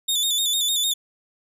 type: tone with vibrato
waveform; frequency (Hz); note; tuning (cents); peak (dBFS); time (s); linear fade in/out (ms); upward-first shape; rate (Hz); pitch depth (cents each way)
sawtooth; 3591; A7; +35; -17; 0.08-0.94; 10; square; 6.6; 52
effects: none